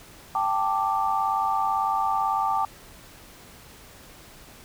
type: chord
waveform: sine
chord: G suspended second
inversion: none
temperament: just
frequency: 784 / 882 / 1176 Hz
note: G5 / A5 / D6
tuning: 0 / +4 / +2 cents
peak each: -26 dBFS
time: 0.35-2.65 s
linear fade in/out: 2 ms
effects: pink hiss -48 dBFS RMS until 4.64 s